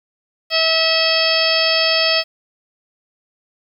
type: harmonic tone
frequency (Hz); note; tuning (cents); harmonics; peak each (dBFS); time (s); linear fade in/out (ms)
648; E5; -30; 1 / 2 / 3 / 4 / 5 / 6 / 7 / 8; -20 / -26 / -24 / -21 / -21 / -31 / -20 / -20; 0.5-2.24; 50
effects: 8-bit